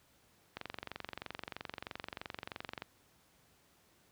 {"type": "click train", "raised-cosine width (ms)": 0.3, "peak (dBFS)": -24, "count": 53, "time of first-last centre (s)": [0.57, 2.821], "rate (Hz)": 23.1, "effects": ["pink hiss -68 dBFS RMS until 4.11 s", "high-pass 60 Hz 12 dB/octave"]}